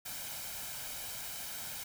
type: noise with comb filter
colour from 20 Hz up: white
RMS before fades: -42 dBFS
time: 0.05-1.84 s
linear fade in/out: 10 ms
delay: 1.3 ms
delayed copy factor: +0.55
effects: none